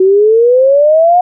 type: exponential sweep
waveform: sine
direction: up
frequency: 370 to 729 Hz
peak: -4 dBFS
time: 0-1.21 s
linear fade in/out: 5 ms
effects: none